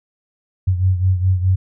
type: beating tone pair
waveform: sine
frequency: 92 / 96.8 Hz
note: F#2 / G2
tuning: -9 / -21 cents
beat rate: 4.8 Hz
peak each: -14 / -20 dBFS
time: 0.67-1.56 s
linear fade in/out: 10 ms
effects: none